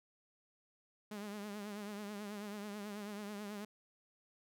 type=tone with vibrato; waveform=sawtooth; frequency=206.3 Hz; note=G#3; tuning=11 cents flat; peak=-39 dBFS; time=1.11-3.65 s; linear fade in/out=5 ms; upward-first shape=triangle; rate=9.2 Hz; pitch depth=70 cents each way; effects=none